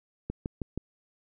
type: click train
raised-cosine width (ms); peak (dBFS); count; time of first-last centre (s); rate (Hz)
3; -19; 4; 0.3-0.776; 6.3
effects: none